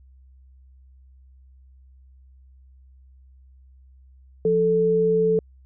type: tone pair together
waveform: sine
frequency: 174.61 / 440 Hz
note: F3 / A4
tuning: 0 / 0 cents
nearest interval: octave + major third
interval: 1600 cents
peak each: -25 / -17 dBFS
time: 4.45-5.39 s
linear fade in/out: 2 ms
effects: added 65 Hz sine -48 dBFS peak until 5.65 s